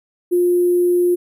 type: tone with sample-and-hold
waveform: sine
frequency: 353.6 Hz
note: F4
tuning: 22 cents sharp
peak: -12 dBFS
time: 0.31-1.16 s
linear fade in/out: 20 ms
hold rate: 11025 Hz
effects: none